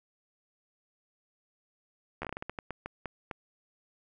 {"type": "slowing click train", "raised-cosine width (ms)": 0.5, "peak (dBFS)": -21, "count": 14, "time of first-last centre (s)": [2.22, 3.312], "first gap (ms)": 12, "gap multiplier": 1.29, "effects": []}